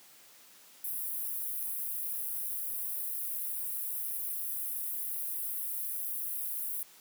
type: high-pass noise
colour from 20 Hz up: white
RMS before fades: -36 dBFS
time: 0.84-6.83 s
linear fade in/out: 2 ms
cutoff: 10000 Hz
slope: 48 dB/octave
effects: white hiss -57 dBFS RMS until 7 s + high-pass 150 Hz 12 dB/octave